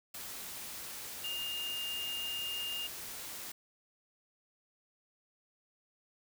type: tone in noise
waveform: sine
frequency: 2821 Hz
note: F7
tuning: 17 cents sharp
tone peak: -36 dBFS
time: 1.24-2.87 s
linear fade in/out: 5 ms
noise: white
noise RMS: -44 dBFS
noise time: 0.14-3.52 s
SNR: +5 dB
effects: none